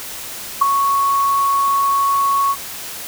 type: tone with ADSR envelope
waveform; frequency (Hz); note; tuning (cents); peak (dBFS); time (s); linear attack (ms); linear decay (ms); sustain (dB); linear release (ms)
sine; 1108.7; C#6; 0; -5; 0.61-2.56; 11; 7; -8; 52
effects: white hiss -30 dBFS RMS until 3.07 s